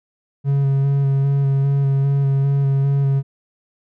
triangle tone with vibrato, 138.3 Hz, C#3, 4 cents flat, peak -12 dBFS, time 0.44-3.23 s, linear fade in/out 50 ms, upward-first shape square, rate 2.5 Hz, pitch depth 15 cents each way, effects none

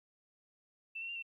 sine tone with pitch steps, 2670 / 2719 / 2784 / 2705 Hz, E7 / F7 / F7 / E7, +22 / -47 / -6 / +44 cents, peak -39 dBFS, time 0.95-1.226 s, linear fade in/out 10 ms, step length 69 ms, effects 13-bit

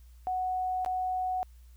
sine tone with dropouts, 740 Hz, F#5, in tune, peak -28 dBFS, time 0.27-1.43 s, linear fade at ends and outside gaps 0 ms, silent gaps 0.848-0.861 s, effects added 60 Hz sine -50 dBFS peak until 1.76 s + white hiss -68 dBFS RMS until 1.76 s

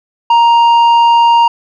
triangle tone with tanh clipping, 935 Hz, A#5, 5 cents sharp, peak -6 dBFS, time 0.3-1.48 s, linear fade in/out 5 ms, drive 11 dB, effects none

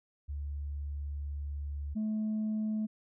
sine tone pair in turn, 72 / 215.8 Hz, D2 / A3, -34 / -33 cents, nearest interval octave + perfect fifth, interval 1901 cents, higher second, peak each -34 / -28 dBFS, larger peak second, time 0.28-1.95 / 1.95-2.87 s, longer first, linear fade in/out 20 ms, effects tanh soft clip ceiling -28 dBFS

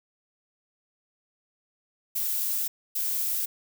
violet noise bursts at uneven times, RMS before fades -28 dBFS, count 2, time 2.15-2.68 / 2.95-3.46 s, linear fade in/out 10 ms, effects none

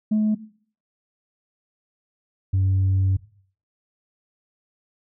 sine tone pair in turn, 214.2 / 95.42 Hz, A3 / G2, -46 / -46 cents, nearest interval octave + major second, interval 1400 cents, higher first, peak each -15 dBFS, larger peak neither, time 0.11-0.35 / 2.53-3.17 s, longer second, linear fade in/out 10 ms, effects noise-tail reverb RT60 0.5 s tail -18 dB re dry + tanh soft clip ceiling -15 dBFS

